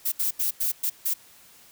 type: noise bursts at uneven times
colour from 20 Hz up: violet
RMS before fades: -25 dBFS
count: 6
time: 0.05-0.12 / 0.19-0.31 / 0.39-0.51 / 0.6-0.72 / 0.83-0.9 / 1.05-1.14 s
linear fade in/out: 10 ms
effects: white hiss -53 dBFS RMS until 1.71 s